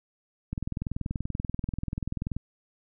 click train, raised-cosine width 5 ms, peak -18 dBFS, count 39, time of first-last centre 0.53-2.366 s, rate 20.7 Hz, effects none

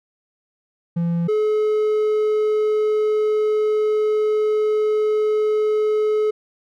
triangle tone pair in turn, 170 / 427.6 Hz, F3 / A4, -46 / -49 cents, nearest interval octave + major third, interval 1597 cents, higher second, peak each -16 / -14 dBFS, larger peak second, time 0.96-1.28 / 1.28-6.31 s, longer second, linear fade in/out 10 ms, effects none

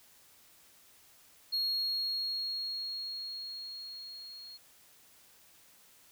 sine tone with level ramp, 4293 Hz, C8, 44 cents sharp, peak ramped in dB -26 to -46 dBFS, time 1.52-4.58 s, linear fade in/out 20 ms, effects tanh soft clip ceiling -28 dBFS + white hiss -61 dBFS RMS until 6.11 s

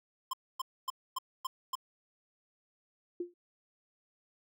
square tone bursts, 1046.5 Hz, C6, in tune, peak -33 dBFS, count 6, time 0.31-1.754 s, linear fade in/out 5 ms, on 24 ms, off 260 ms
sine tone with exponential decay, 350.4 Hz, F4, 6 cents sharp, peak -30 dBFS, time 3.2-3.34 s, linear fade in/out 5 ms, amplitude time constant 30 ms
effects none

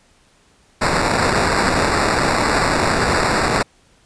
blue noise with sample-and-hold, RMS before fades -17 dBFS, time 0.81-3.63 s, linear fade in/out 10 ms, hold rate 3150 Hz, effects pink hiss -55 dBFS RMS until 4.05 s + resampled to 22050 Hz

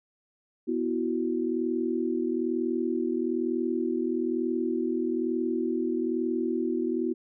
sine chord, B suspended fourth, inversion none, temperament just, 246.9 / 329.3 / 370.4 Hz, B3 / E4 / F#4, 0 / -2 / +2 cents, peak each -30 / -29 / -30 dBFS, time 0.67-7.14 s, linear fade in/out 20 ms, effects none

